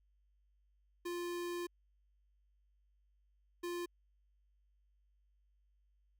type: tone bursts at uneven times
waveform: square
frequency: 349.2 Hz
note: F4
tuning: in tune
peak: -39 dBFS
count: 2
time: 1.05-1.67 / 3.63-3.86 s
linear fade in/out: 10 ms
effects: added 50 Hz sine -70 dBFS peak until 6.19 s